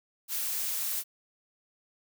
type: noise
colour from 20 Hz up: blue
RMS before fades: -32 dBFS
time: 0.28-1.04 s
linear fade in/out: 50 ms
effects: none